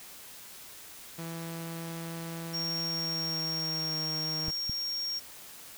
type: tone with pitch glide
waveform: sawtooth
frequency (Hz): 165.8 to 157.49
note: E3 to D#3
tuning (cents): +10 to +21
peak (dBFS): -33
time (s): 1.18-4.51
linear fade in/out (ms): 10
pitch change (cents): -89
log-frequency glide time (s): 2.84-4.05
type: tone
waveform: triangle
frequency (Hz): 5560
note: F8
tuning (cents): -9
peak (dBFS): -30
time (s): 2.53-5.2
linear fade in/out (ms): 20
type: clicks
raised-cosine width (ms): 5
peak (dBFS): -25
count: 2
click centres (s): 4.483 / 4.696
effects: white hiss -48 dBFS RMS until 5.77 s